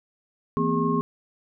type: tone cluster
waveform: sine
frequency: 166 / 230.1 / 254.1 / 408.8 / 1079 Hz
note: E3 / A#3 / B3 / G#4 / C#6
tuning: +12 / -22 / +49 / -27 / -47 cents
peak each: -27 dBFS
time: 0.57-1.01 s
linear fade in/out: 0 ms
effects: none